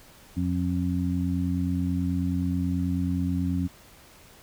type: harmonic tone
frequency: 89.3 Hz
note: F2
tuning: 39 cents sharp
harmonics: 1 / 2 / 3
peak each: -28 / -28 / -28 dBFS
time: 0.36-3.68 s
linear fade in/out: 20 ms
effects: pink hiss -52 dBFS RMS until 4.42 s